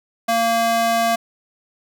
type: tone with high-pass filter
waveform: square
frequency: 230 Hz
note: A#3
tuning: 23 cents flat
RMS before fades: -18 dBFS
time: 0.28-1.16 s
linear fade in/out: 10 ms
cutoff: 550 Hz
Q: 2
effects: none